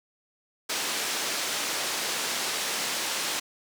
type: band-pass noise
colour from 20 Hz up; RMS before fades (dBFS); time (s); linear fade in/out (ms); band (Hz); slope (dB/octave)
white; -30; 0.69-3.4; 10; 240 to 6700; 12
effects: none